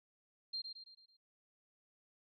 sine tone with echo, 4186 Hz, C8, in tune, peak -38 dBFS, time 0.53-0.62 s, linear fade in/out 10 ms, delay 110 ms, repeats 5, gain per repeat -6 dB, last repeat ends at 1.17 s, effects none

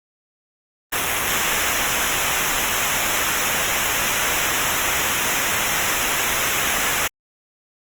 pink noise with comb filter, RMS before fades -21 dBFS, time 0.92-7.08 s, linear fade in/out 10 ms, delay 0.22 ms, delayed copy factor -0.8, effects Opus 32 kbps

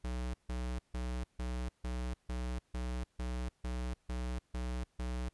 square tone bursts, 61.74 Hz, B1, in tune, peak -36 dBFS, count 12, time 0.04-5.29 s, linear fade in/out 5 ms, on 300 ms, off 150 ms, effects pink hiss -75 dBFS RMS until 5.33 s + resampled to 24000 Hz

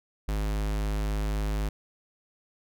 square tone, 51.91 Hz, G#1, in tune, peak -27 dBFS, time 0.28-1.69 s, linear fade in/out 5 ms, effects none

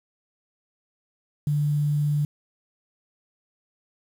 sine tone with quantisation, 147.3 Hz, D3, 6 cents sharp, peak -20 dBFS, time 1.47-2.25 s, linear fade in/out 2 ms, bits 8, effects none

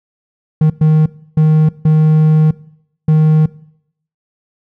triangle tone bursts at uneven times, 155.56 Hz, D#3, in tune, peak -4 dBFS, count 5, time 0.61-0.7 / 0.81-1.06 / 1.37-1.69 / 1.85-2.51 / 3.08-3.46 s, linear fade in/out 5 ms, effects noise-tail reverb RT60 0.7 s tail -20 dB re dry

